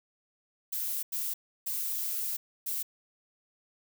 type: noise bursts at uneven times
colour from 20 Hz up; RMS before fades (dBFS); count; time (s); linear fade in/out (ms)
violet; -33; 4; 0.72-1.03 / 1.12-1.34 / 1.66-2.37 / 2.66-2.83; 10
effects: none